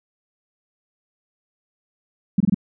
sine tone bursts, 196 Hz, G3, in tune, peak -12 dBFS, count 4, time 2.38-2.545 s, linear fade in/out 5 ms, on 24 ms, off 23 ms, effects none

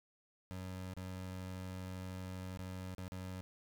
25% pulse tone with dropouts, 92.7 Hz, F#2, 4 cents sharp, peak -39 dBFS, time 0.51-3.41 s, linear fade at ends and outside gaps 0 ms, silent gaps 0.938-0.966 / 2.573-2.592 / 2.948-2.982 / 3.08-3.12 s, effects none

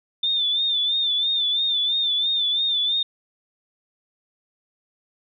sine tone with vibrato, 3566 Hz, A7, 22 cents sharp, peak -19 dBFS, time 0.23-3.03 s, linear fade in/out 5 ms, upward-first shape sine, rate 3 Hz, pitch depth 65 cents each way, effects none

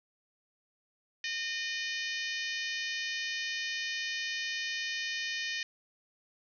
harmonic tone with a mistuned harmonic, 612 Hz, D#5, 29 cents flat, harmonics 3 / 4 / 5 / 6 / 7 / 8 / 9 / 10, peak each -37 / -39 / -41 / -43 / -44 / -45 / -46 / -47 dBFS, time 1.24-5.63 s, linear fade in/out 2 ms, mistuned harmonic 5, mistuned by -23 cents, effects none

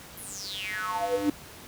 square tone with high-pass filter sweep, 100 Hz, G2, 35 cents sharp, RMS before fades -31 dBFS, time 0.17-1.3 s, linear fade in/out 5 ms, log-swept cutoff 12000 to 290 Hz, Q 9.8, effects pink hiss -46 dBFS RMS until 1.67 s + high-pass 60 Hz 12 dB/octave

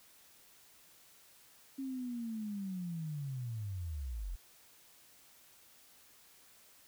sine linear sweep, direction down, 272.9 to 38.89 Hz, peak -37 dBFS, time 1.78-4.36 s, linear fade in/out 10 ms, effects white hiss -62 dBFS RMS until 6.87 s

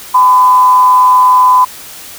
sine tone with frequency modulation, 1009 Hz, B5, 37 cents sharp, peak -3 dBFS, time 0.14-1.65 s, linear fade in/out 10 ms, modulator 190 Hz, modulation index 0.24, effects white hiss -30 dBFS RMS until 2.18 s

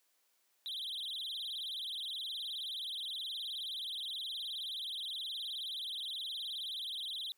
triangle tone with vibrato, 3520 Hz, A7, in tune, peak -37 dBFS, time 0.66-7.32 s, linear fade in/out 0 ms, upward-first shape sine, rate 19 Hz, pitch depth 220 cents each way, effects white hiss -75 dBFS RMS until 7.37 s + high-pass 300 Hz 12 dB/octave

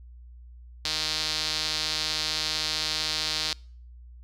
sawtooth tone with band-pass filter, 155.56 Hz, D#3, in tune, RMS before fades -29 dBFS, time 0.85-3.53 s, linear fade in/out 0 ms, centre 4400 Hz, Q 3.3, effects noise-tail reverb RT60 0.5 s tail -26 dB re dry + added 60 Hz sine -44 dBFS peak until 4.23 s

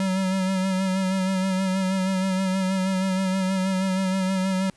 square tone with vibrato, 189.2 Hz, F#3, 39 cents sharp, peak -22 dBFS, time 0-4.7 s, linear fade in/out 2 ms, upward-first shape sine, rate 6.3 Hz, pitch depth 34 cents each way, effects pink hiss -59 dBFS RMS until 4.76 s + resampled to 24000 Hz

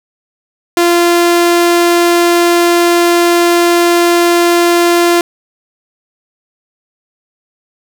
sawtooth tone, 345.3 Hz, F4, 20 cents flat, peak -3 dBFS, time 0.77-5.21 s, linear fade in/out 2 ms, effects none

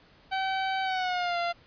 sawtooth tone with pitch glide, 766 to 690.4 Hz, G5 to F5, -40 to -20 cents, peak -23 dBFS, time 0.31-1.53 s, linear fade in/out 20 ms, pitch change -180 cents, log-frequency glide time 0.83-1.38 s, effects pink hiss -58 dBFS RMS until 1.66 s + resampled to 11025 Hz

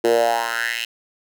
10% pulse tone with high-pass filter sweep, 116.54 Hz, A#2, in tune, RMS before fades -20 dBFS, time 0.04-0.85 s, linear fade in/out 5 ms, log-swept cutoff 380 to 2800 Hz, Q 4.2, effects none

